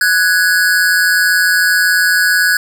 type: tone pair together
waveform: square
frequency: 1483.1 / 1661.2 Hz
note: F#6 / G#6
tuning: +4 / 0 cents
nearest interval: major second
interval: 196 cents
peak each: -13 dBFS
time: 0.01-2.57 s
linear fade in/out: 2 ms
effects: 8-bit